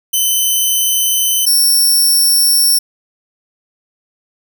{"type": "tone pair in turn", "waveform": "5% pulse", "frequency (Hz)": [3044, 5447], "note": ["F#7", "F8"], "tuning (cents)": [48, -44], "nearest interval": "minor seventh", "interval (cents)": 1008, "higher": "second", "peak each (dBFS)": -3, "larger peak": "neither", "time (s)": [[0.13, 1.46], [1.46, 2.79]], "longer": "neither", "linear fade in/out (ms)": 10, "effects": []}